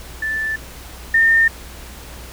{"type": "tone pair in turn", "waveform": "sine", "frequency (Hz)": [1760, 1815.8], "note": ["A6", "A#6"], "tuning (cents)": [0, -46], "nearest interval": "minor second", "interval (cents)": 54, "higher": "second", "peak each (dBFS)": [-19, -10], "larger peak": "second", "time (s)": [[0.22, 0.56], [1.14, 1.48]], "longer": "neither", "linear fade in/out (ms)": 5, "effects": ["added 60 Hz sine -37 dBFS peak until 2.32 s", "pink hiss -38 dBFS RMS until 2.32 s"]}